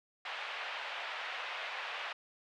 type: band-pass noise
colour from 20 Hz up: white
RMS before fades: -41 dBFS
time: 0.25-2.13 s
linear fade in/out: 5 ms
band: 610 to 3000 Hz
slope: 24 dB/octave
effects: none